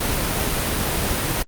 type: noise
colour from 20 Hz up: pink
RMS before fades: -22 dBFS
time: 0-1.43 s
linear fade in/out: 10 ms
effects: Opus 32 kbps